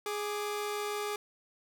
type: tone pair together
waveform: sawtooth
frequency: 415.3 / 1179.7 Hz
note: G#4 / D6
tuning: 0 / +7 cents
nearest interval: octave + tritone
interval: 1807 cents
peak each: -30 / -36 dBFS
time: 0.06-1.16 s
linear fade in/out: 2 ms
effects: none